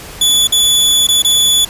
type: tone with dropouts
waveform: sawtooth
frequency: 3447 Hz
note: A7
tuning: 36 cents flat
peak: -5 dBFS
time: 0.21-1.65 s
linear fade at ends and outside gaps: 5 ms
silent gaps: 0.473-0.522 / 1.07-1.086 / 1.222-1.246 s
effects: pink hiss -31 dBFS RMS until 1.69 s + resampled to 32000 Hz